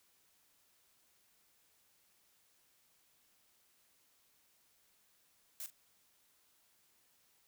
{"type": "noise with echo", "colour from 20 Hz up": "blue", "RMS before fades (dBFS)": -44, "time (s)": [5.6, 5.66], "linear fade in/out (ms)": 0, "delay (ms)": 41, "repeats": 1, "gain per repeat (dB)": -13, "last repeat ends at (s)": 5.701, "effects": ["white hiss -72 dBFS RMS until 7.47 s"]}